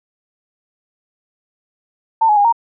sine tone with pitch steps, 897 / 842 / 815 / 928 Hz, A5 / G#5 / G#5 / A#5, +33 / +24 / -33 / -8 cents, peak -9 dBFS, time 2.21-2.526 s, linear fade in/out 10 ms, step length 79 ms, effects none

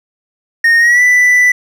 triangle tone with pitch glide, 1849 to 1981.7 Hz, A#6 to B6, -15 to +5 cents, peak -4 dBFS, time 0.64-1.52 s, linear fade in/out 5 ms, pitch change +120 cents, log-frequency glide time 0.79-1.02 s, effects none

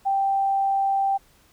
sine tone, 784 Hz, G5, in tune, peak -19 dBFS, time 0.05-1.18 s, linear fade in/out 20 ms, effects pink hiss -58 dBFS RMS until 1.52 s

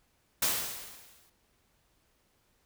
white noise with exponential decay, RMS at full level -26 dBFS, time 0.42-1.3 s, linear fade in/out 5 ms, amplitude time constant 190 ms, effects pink hiss -71 dBFS RMS until 2.65 s

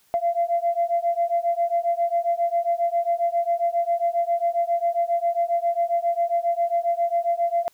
sine beating tone pair, 682 / 689.4 Hz, F5 / F5, -41 / -23 cents, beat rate 7.4 Hz, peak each -22 dBFS, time 0.14-7.68 s, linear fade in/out 0 ms, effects tanh soft clip ceiling -13 dBFS + white hiss -61 dBFS RMS until 7.73 s

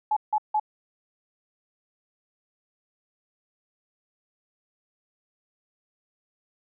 sine tone bursts, 853 Hz, G#5, 46 cents sharp, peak -20 dBFS, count 3, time 0.11-0.598 s, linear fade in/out 5 ms, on 56 ms, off 160 ms, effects none

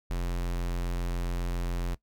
square tone, 43.65 Hz, F1, in tune, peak -29 dBFS, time 0.1-1.95 s, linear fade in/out 10 ms, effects noise-tail reverb RT60 0.1 s tail -19 dB re dry

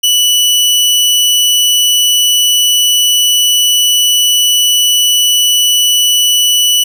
sawtooth tone, 2960 Hz, F#7, in tune, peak -4 dBFS, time 0.03-6.84 s, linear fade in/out 10 ms, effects none

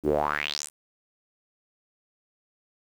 sawtooth tone with band-pass filter sweep, 74 Hz, D2, 14 cents sharp, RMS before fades -27 dBFS, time 0.03-0.7 s, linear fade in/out 50 ms, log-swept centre 290 to 10000 Hz, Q 5.5, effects 9-bit

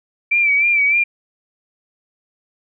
sine tone with vibrato, 2329 Hz, D7, 15 cents flat, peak -12 dBFS, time 0.31-1.04 s, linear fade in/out 10 ms, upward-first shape sine, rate 3.3 Hz, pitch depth 58 cents each way, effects none

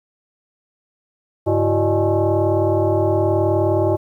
sine tone with frequency modulation, 138.59 Hz, C#3, in tune, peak -14 dBFS, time 1.46-3.97 s, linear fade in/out 20 ms, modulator 238 Hz, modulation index 2.6, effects 9-bit

